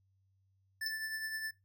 square tone with tremolo, 1760 Hz, A6, in tune, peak -36 dBFS, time 0.81-1.51 s, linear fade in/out 5 ms, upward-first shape triangle, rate 9.7 Hz, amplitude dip 50%
square tone with exponential decay, 5274 Hz, E8, in tune, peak -34 dBFS, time 0.86-1 s, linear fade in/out 2 ms, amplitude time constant 30 ms
effects noise-tail reverb RT60 0.2 s tail -20 dB re dry + added 96 Hz sine -70 dBFS peak until 1.64 s

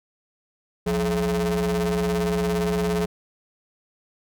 45% pulse ring-modulated tone, 123.47 Hz, B2, in tune, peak -18 dBFS, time 0.86-3.06 s, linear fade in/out 10 ms, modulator 300 Hz, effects none

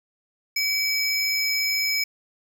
square tone pair together, 2278 / 5152 Hz, C#7 / E8, +47 / -41 cents, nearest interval octave + major second, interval 1412 cents, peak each -25 dBFS, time 0.56-2.04 s, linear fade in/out 5 ms, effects none

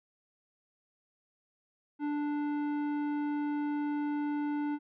sine tone with tanh clipping, 293.7 Hz, D4, in tune, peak -32 dBFS, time 1.99-4.79 s, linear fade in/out 50 ms, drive 13 dB, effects none

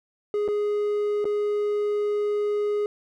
triangle tone with dropouts, 415.3 Hz, G#4, in tune, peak -20 dBFS, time 0.34-2.86 s, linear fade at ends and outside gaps 1 ms, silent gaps 0.479-0.485 / 1.244-1.253 s, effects none

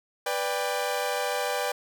sawtooth chord, G major, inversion first, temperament equal with one note detuned, 493.9 / 587.3 / 794.5 Hz, B4 / D5 / G5, 0 / 0 / +23 cents, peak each -27 dBFS, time 0.26-1.72 s, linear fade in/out 5 ms, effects none

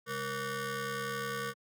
20% pulse ring-modulated tone, 337.4 Hz, E4, 40 cents sharp, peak -26 dBFS, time 0.06-1.54 s, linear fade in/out 50 ms, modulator 808 Hz, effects high-pass 150 Hz 12 dB/octave

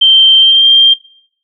sine tone with pitch glide, 3134 to 3181 Hz, G7 to G7, -1 to +25 cents, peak -3 dBFS, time 0.01-0.94 s, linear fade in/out 10 ms, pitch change +26 cents, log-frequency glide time 0.38-0.66 s, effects noise-tail reverb RT60 0.6 s tail -19 dB re dry

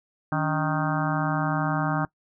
harmonic tone with a mistuned harmonic, 155.56 Hz, D#3, in tune, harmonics 1 / 2 / 4 / 5 / 6 / 7 / 8 / 9 / 10, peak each -26 / -29 / -34 / -31 / -35 / -35 / -33 / -36 / -35 dBFS, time 0.32-2.05 s, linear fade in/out 2 ms, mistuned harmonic 2, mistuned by -130 cents, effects noise-tail reverb RT60 0.1 s tail -21 dB re dry

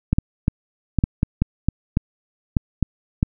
clicks, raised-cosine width 5 ms, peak -4 dBFS, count 12, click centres 0.13 / 0.185 / 0.481 / 0.987 / 1.039 / 1.231 / 1.42 / 1.686 / 1.971 / 2.568 / 2.827 / 3.229 s, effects none

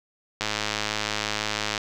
click train, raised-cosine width 0.2 ms, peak -8 dBFS, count 146, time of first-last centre 0.41-1.778 s, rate 106 Hz, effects none

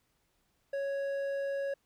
sine tone with hard clipping, 554.4 Hz, C#5, in tune, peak -33 dBFS, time 0.73-1.74 s, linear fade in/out 5 ms, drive 6 dB, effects pink hiss -75 dBFS RMS until 1.85 s

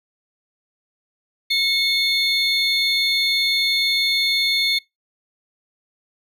triangle tone cluster, 2184 / 3567 / 4311 Hz, C#7 / A7 / C#8, -26 / +23 / -49 cents, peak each -20 dBFS, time 1.5-4.79 s, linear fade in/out 10 ms, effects noise-tail reverb RT60 0.2 s tail -24 dB re dry

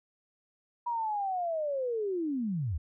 sine linear sweep, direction down, 968 to 67.1 Hz, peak -29 dBFS, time 0.86-2.78 s, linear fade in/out 10 ms, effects none

